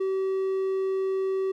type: tone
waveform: triangle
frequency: 382.8 Hz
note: G4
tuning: 41 cents flat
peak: -22 dBFS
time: 0-1.52 s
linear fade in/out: 10 ms
effects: none